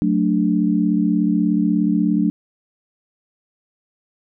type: chord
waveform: sine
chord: D major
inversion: first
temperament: just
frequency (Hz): 183.54 / 220.2 / 293.7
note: F#3 / A3 / D4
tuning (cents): -14 / +2 / 0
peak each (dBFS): -19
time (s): 0.02-2.3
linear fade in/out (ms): 0
effects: none